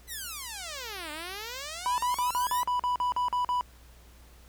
5% pulse exponential two-way sweep, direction down then up, 2050 to 293.7 to 2050 Hz, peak -25 dBFS, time 0.07-2.65 s, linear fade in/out 50 ms, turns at 1.11 s
triangle tone bursts, 987.8 Hz, B5, in tune, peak -23 dBFS, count 11, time 1.86-3.61 s, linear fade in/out 0 ms, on 120 ms, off 43 ms
effects added 60 Hz sine -52 dBFS peak until 4.48 s + pink hiss -58 dBFS RMS until 4.48 s

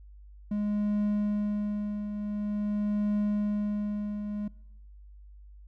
triangle tone with tremolo, 207.7 Hz, G#3, in tune, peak -22 dBFS, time 0.51-4.48 s, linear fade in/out 5 ms, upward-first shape triangle, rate 0.47 Hz, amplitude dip 60%, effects noise-tail reverb RT60 0.9 s tail -24 dB re dry + added 50 Hz sine -47 dBFS peak until 5.67 s

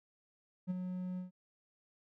triangle tone with ADSR envelope, 182.5 Hz, F#3, 24 cents flat, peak -29 dBFS, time 0.67-1.31 s, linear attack 34 ms, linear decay 20 ms, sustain -6 dB, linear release 130 ms, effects none

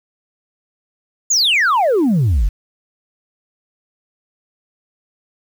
sine exponential sweep, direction down, 7230 to 41.2 Hz, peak -9 dBFS, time 1.3-2.49 s, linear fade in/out 10 ms, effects tanh soft clip ceiling -10 dBFS + 7-bit

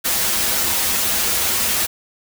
white noise with comb filter, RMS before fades -19 dBFS, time 0.04-1.87 s, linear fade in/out 20 ms, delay 6.9 ms, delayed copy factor -0.85, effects none

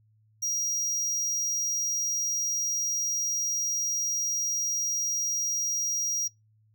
square tone, 5720 Hz, F8, 41 cents sharp, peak -27 dBFS, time 0.42-6.28 s, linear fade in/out 10 ms, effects noise-tail reverb RT60 0.2 s tail -23 dB re dry + added 108 Hz sine -61 dBFS peak until 6.74 s

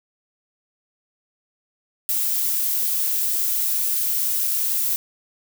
violet noise, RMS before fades -22 dBFS, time 2.09-4.96 s, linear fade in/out 0 ms, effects none

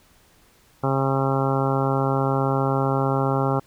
harmonic tone, 135.3 Hz, C#3, 42 cents flat, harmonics 1 / 2 / 3 / 4 / 5 / 6 / 7 / 8 / 9 / 10, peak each -23 / -27 / -27 / -28 / -32 / -28 / -33 / -32 / -33 / -32 dBFS, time 0.83-3.6 s, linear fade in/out 10 ms, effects pink hiss -57 dBFS RMS until 3.66 s

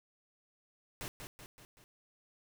pink noise with echo, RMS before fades -42 dBFS, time 1.01-1.08 s, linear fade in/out 0 ms, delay 190 ms, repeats 4, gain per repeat -5 dB, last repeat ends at 1.84 s, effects none

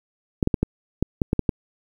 clicks, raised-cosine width 3 ms, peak -6 dBFS, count 9, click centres 0.428 / 0.474 / 0.542 / 0.63 / 1.026 / 1.218 / 1.331 / 1.393 / 1.492 s, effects 8-bit

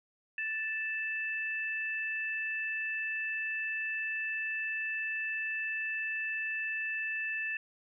sine tone pair together, 1760 / 2637 Hz, A6 / E7, 0 / 0 cents, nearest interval perfect fifth, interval 700 cents, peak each -35 / -35 dBFS, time 0.38-7.57 s, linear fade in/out 2 ms, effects none

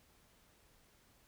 silence, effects pink hiss -68 dBFS RMS until 1.27 s

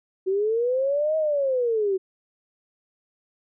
sine linear two-way sweep, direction up then down, 370 to 637 to 370 Hz, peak -20 dBFS, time 0.26-1.98 s, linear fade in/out 20 ms, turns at 1.17 s, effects none

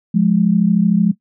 sine tone pair together, 176.7 / 210 Hz, F3 / G#3, +21 / +19 cents, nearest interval minor third, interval 298 cents, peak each -13 dBFS, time 0.14-1.12 s, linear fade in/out 10 ms, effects noise-tail reverb RT60 0.1 s tail -17 dB re dry

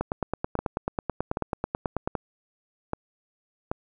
two click trains, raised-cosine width 1 ms, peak -12 / -13 dBFS, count 20 / 5, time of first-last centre 0.01-2.075 / 0.59-3.715 s, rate 9.2 / 1.28 Hz, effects none

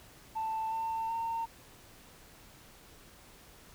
sine tone with pitch steps, 885 / 898.9 / 913 Hz, A5 / A5 / A#5, +10 / +37 / -36 cents, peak -30 dBFS, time 0.35-1.46 s, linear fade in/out 20 ms, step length 370 ms, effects tanh soft clip ceiling -29 dBFS + pink hiss -56 dBFS RMS until 3.74 s

